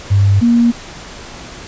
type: tone pair in turn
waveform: sine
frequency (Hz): 99.4 / 235.9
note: G2 / A#3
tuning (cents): +25 / +21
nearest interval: octave + minor third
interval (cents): 1496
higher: second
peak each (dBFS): -7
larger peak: neither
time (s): 0.1-0.41 / 0.41-0.72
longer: neither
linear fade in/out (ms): 20
effects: pink hiss -32 dBFS RMS until 1.67 s + resampled to 16000 Hz